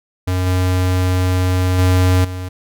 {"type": "tone with level steps", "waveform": "square", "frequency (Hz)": 91.7, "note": "F#2", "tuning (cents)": -15, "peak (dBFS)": [-16, -14, -11, -24], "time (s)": [0.27, 2.49], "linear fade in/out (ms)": 10, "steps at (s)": [0.46, 1.78, 2.24], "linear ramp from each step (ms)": 10, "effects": []}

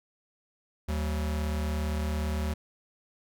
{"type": "tone pair together", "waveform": "square", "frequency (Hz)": [75.82, 190], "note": ["D#2", "F#3"], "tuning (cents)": [-44, 46], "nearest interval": "octave + major third", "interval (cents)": 1590, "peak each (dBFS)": [-29, -38], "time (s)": [0.88, 2.54], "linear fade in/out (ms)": 10, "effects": []}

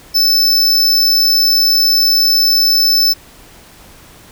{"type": "tone", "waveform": "square", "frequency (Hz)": 5274, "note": "E8", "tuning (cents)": 0, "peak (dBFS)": -9, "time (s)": [0.14, 3.14], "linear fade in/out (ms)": 20, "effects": ["pink hiss -41 dBFS RMS until 4.31 s"]}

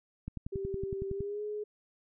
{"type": "click train", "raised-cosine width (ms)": 5, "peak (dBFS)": -25, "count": 11, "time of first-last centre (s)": [0.28, 1.206], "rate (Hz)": 10.8}
{"type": "tone with pitch glide", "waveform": "sine", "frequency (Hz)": [389.6, 420], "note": ["G4", "G#4"], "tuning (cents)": [-11, 19], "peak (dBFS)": -34, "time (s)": [0.52, 1.64], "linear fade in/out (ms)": 10, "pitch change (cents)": 130, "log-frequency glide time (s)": [1.11, 1.42]}
{"effects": []}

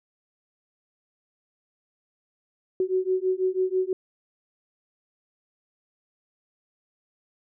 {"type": "beating tone pair", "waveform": "sine", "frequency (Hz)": [370, 376.1], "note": ["F#4", "F#4"], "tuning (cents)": [0, 28], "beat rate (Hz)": 6.1, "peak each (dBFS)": -25, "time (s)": [2.8, 3.93], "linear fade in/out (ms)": 2, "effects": []}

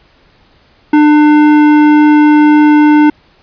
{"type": "tone with hard clipping", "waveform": "sine", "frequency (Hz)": 299.7, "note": "D4", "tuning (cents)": 35, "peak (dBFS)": -5, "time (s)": [0.93, 3.1], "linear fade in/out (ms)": 5, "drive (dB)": 13, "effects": ["pink hiss -48 dBFS RMS until 3.42 s", "resampled to 11025 Hz"]}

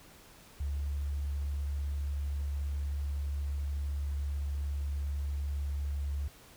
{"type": "tone", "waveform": "sine", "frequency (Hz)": 71.2, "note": "C#2", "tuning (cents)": 47, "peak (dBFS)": -31, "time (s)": [0.6, 6.28], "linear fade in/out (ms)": 5, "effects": ["pink hiss -56 dBFS RMS until 6.56 s"]}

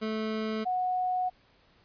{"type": "tone pair in turn", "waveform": ["25% pulse", "sine"], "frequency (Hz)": [218.2, 733.9], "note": ["A3", "F#5"], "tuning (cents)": [-14, -14], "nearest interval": "octave + major sixth", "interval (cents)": 2100, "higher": "second", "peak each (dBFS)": -26, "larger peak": "neither", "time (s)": [[0.01, 0.65], [0.65, 1.3]], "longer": "second", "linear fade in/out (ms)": 20, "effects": ["pink hiss -63 dBFS RMS until 1.84 s", "resampled to 11025 Hz"]}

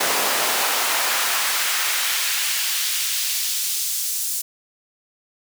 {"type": "noise with high-pass filter sweep", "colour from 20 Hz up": "pink", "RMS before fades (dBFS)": -22, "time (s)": [0, 4.42], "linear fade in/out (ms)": 10, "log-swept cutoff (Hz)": [510, 7200], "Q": 0.86, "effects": []}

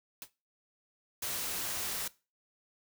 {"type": "noise with exponential decay", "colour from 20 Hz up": "white", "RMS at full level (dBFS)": -39, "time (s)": [0.22, 0.3], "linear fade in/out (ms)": 1, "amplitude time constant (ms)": 17}
{"type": "noise", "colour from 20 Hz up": "white", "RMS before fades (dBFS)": -36, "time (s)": [1.22, 2.08], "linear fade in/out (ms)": 5}
{"effects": ["noise-tail reverb RT60 0.3 s tail -20 dB re dry"]}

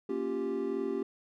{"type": "chord", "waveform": "triangle", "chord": "G half-diminished seventh", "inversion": "first", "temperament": "equal", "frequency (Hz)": [233.1, 277.2, 349.2, 392], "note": ["Bb3", "Db4", "F4", "G4"], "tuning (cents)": [0, 0, 0, 0], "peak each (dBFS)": [-37, -35, -36, -31], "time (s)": [0.09, 1.03], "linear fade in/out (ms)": 5, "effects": []}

